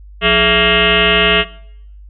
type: tone with frequency modulation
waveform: sine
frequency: 1632 Hz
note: G#6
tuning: 31 cents flat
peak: -8 dBFS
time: 0.21-1.45 s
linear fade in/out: 50 ms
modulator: 242 Hz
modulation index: 6.2
effects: noise-tail reverb RT60 0.7 s tail -20 dB re dry + added 50 Hz sine -34 dBFS peak until 2.09 s